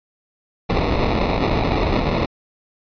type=noise with sample-and-hold; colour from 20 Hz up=pink; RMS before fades=-19 dBFS; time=0.69-2.26 s; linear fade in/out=10 ms; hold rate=1575 Hz; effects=resampled to 11025 Hz